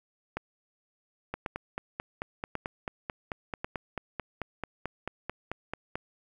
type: two click trains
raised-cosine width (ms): 0.5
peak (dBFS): -17 / -18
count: 4 / 22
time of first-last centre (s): 0.37-3.645 / 1.34-5.955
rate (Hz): 0.916 / 4.55
effects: 9-bit